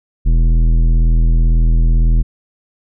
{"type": "tone with tanh clipping", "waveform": "triangle", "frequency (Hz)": 41, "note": "E1", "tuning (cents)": -9, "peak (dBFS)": -10, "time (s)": [0.25, 2.23], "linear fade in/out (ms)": 20, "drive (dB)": 16, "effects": []}